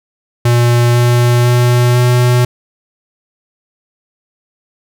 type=tone with pitch steps; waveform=square; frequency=120 / 121.04 / 122.1 / 123.16 Hz; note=B2 / B2 / B2 / B2; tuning=-49 / -34 / -19 / -4 cents; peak=-8 dBFS; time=0.45-2.45 s; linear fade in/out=5 ms; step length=500 ms; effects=none